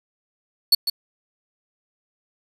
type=tone with echo; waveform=45% pulse; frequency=4435 Hz; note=C#8; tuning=in tune; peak=-10 dBFS; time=0.72-0.75 s; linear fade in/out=5 ms; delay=150 ms; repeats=1; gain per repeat=-9 dB; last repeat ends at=0.9 s; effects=resampled to 32000 Hz + 7-bit